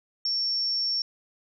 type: tone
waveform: sine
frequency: 5460 Hz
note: F8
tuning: 40 cents flat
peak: -24 dBFS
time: 0.25-1.02 s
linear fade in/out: 2 ms
effects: none